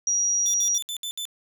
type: tone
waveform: sine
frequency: 5750 Hz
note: F8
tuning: 50 cents sharp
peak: -20 dBFS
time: 0.07-0.78 s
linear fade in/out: 2 ms
type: tone bursts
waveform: sawtooth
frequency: 3520 Hz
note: A7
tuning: in tune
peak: -26 dBFS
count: 6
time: 0.46-1.253 s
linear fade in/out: 0 ms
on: 78 ms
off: 65 ms
effects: none